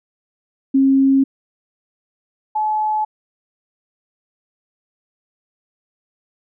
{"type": "tone pair in turn", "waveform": "sine", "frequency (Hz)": [270.1, 857.5], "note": ["C#4", "A5"], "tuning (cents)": [-45, -45], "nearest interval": "octave + minor sixth", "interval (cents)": 2000, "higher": "second", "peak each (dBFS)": [-10, -16], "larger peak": "first", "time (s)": [[0.74, 1.24], [2.55, 3.05]], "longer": "neither", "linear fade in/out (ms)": 10, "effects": []}